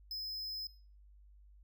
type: tone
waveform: square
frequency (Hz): 5100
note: D#8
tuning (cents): +42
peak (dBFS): -39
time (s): 0.11-0.67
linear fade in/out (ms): 2
effects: noise-tail reverb RT60 0.4 s tail -19 dB re dry + added 50 Hz sine -57 dBFS peak until 1.63 s